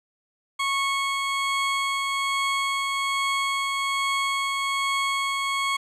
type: tone with tremolo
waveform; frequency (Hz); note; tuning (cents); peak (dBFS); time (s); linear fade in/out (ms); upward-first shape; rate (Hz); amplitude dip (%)
20% pulse; 1100; C#6; -14; -17; 0.59-5.77; 10; triangle; 1.2; 25
effects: low-pass 8000 Hz 12 dB/octave + 9-bit